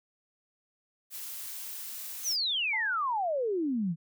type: noise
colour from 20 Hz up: blue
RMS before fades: -40 dBFS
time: 1.1-2.37 s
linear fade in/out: 50 ms
type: exponential sweep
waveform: sine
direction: down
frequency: 6480 to 155.4 Hz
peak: -27 dBFS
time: 2.23-3.96 s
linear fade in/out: 50 ms
type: tone with exponential decay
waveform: sine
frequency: 880 Hz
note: A5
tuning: in tune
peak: -35 dBFS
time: 2.73-3.24 s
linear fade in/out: 5 ms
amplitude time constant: 110 ms
effects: none